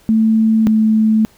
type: tone pair in turn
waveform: sine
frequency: 221.1 / 218.4 Hz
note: A3 / A3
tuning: +9 / -13 cents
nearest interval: unison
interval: 22 cents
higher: first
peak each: -9 dBFS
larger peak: neither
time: 0.09-0.67 / 0.67-1.25 s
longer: neither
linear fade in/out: 0 ms
effects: pink hiss -50 dBFS RMS until 1.37 s